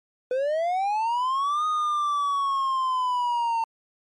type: linear two-way sweep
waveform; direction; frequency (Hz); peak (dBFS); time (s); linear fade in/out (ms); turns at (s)
triangle; up then down; 493.9 to 1244.5 to 904; -20; 0.31-3.64; 2; 1.66
effects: MP3 48 kbps